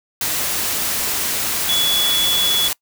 sine tone in noise, 3400 Hz, G#7, 40 cents sharp, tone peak -16 dBFS, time 1.69-2.68 s, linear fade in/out 2 ms, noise white, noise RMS -21 dBFS, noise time 0.21-2.73 s, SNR +2 dB, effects noise-tail reverb RT60 0.1 s tail -24 dB re dry

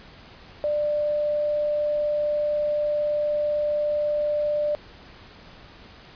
sine tone, 594 Hz, D5, 20 cents sharp, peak -21 dBFS, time 0.64-4.75 s, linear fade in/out 0 ms, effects pink hiss -47 dBFS RMS until 6.15 s + resampled to 11025 Hz

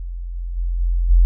sine tone with level steps, 43.33 Hz, F1, 13 cents flat, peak -25 / -23 / -18 / -15 / -8 dBFS, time 0-1.25 s, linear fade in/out 0 ms, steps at 0.34 / 0.56 / 0.79 / 1.09 s, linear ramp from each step 20 ms, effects none

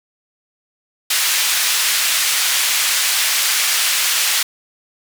pink band-pass noise, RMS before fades -17 dBFS, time 1.1-4.43 s, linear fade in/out 5 ms, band 2100 to 15000 Hz, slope 12 dB/octave, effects none

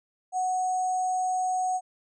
sine tone with sample-and-hold, 740 Hz, F#5, in tune, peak -24 dBFS, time 0.32-1.81 s, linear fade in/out 50 ms, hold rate 7350 Hz, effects resampled to 22050 Hz

